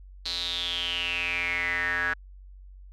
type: tone with band-pass filter sweep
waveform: square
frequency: 87.31 Hz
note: F2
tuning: in tune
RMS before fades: -29 dBFS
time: 0.25-2.14 s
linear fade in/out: 10 ms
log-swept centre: 4200 to 1600 Hz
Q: 9.2
effects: added 47 Hz sine -44 dBFS peak until 2.92 s